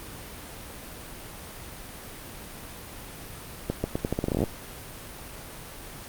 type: accelerating click train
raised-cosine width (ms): 2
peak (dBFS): -12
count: 16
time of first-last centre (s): 3.7-4.438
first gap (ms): 140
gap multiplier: 0.82
effects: pink hiss -41 dBFS RMS until 6.08 s + Opus 32 kbps